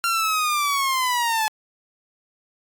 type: linear sweep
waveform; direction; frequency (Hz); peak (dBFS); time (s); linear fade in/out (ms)
sawtooth; down; 1382 to 856; -16; 0.04-1.48; 0
effects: AAC 64 kbps